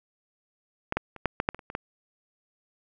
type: clicks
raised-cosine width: 0.5 ms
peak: -12 / -10 / -27 / -9 / -10 / -8 / -23 / -29 / -24 / -14 dBFS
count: 10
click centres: 0.924 / 0.97 / 1.163 / 1.257 / 1.401 / 1.489 / 1.546 / 1.592 / 1.701 / 1.751 s
effects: none